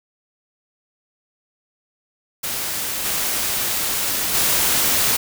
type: noise with level steps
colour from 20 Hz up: white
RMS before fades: -25 / -22 / -18 dBFS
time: 2.43-5.17 s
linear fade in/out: 10 ms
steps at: 3.04 / 4.33 s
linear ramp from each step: 20 ms
effects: none